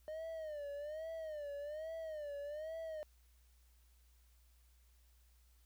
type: tone with vibrato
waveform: triangle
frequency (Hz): 610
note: D#5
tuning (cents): -34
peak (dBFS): -40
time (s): 0.08-3.03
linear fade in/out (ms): 0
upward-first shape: sine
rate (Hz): 1.2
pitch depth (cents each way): 120
effects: added 60 Hz sine -65 dBFS peak until 5.65 s + white hiss -75 dBFS RMS until 5.65 s